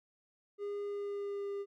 triangle tone with pitch glide, 407.6 to 401.1 Hz, G#4 to G4, -32 to +40 cents, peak -34 dBFS, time 0.58-1.66 s, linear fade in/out 50 ms, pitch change -28 cents, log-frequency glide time 0.83-1.5 s, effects none

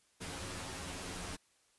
pink noise with comb filter, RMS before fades -43 dBFS, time 0.2-1.37 s, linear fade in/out 20 ms, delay 11 ms, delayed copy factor +0.95, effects white hiss -71 dBFS RMS until 1.78 s + resampled to 24000 Hz

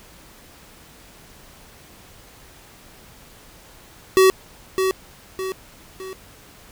square tone with echo, 378.5 Hz, F#4, 39 cents sharp, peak -11 dBFS, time 4.17-4.3 s, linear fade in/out 0 ms, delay 610 ms, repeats 3, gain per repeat -7 dB, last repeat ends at 6.13 s, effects pink hiss -47 dBFS RMS until 6.71 s

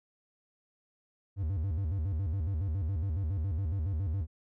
triangle tone with vibrato, 87.31 Hz, F2, in tune, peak -27 dBFS, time 1.36-4.27 s, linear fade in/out 50 ms, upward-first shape square, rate 7.2 Hz, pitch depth 210 cents each way, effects none

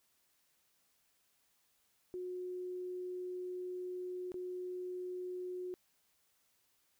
sine tone with dropouts, 363.3 Hz, F#4, 32 cents flat, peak -39 dBFS, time 2.14-5.74 s, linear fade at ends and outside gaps 0 ms, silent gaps 4.319-4.342 s, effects white hiss -75 dBFS RMS until 6.99 s

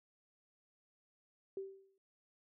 sine tone with exponential decay, 387.9 Hz, G4, 18 cents flat, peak -37 dBFS, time 1.57-1.98 s, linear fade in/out 2 ms, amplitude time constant 87 ms, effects none

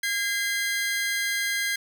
sawtooth tone pair together, 1626 / 2060 Hz, G#6 / C7, -37 / -28 cents, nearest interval major third, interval 409 cents, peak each -24 dBFS, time 0.03-1.76 s, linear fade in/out 5 ms, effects none

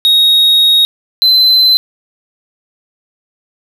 triangle tone pair in turn, 3760 / 4058 Hz, A#7 / B7, +14 / +46 cents, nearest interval minor second, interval 132 cents, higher second, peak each -4 dBFS, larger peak neither, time 0.05-0.85 / 1.22-1.77 s, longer first, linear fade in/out 0 ms, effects none

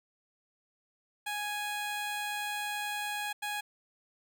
15% pulse tone bursts at uneven times, 830.6 Hz, G#5, in tune, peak -27 dBFS, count 2, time 1.26-3.33 / 3.42-3.61 s, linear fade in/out 10 ms, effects none

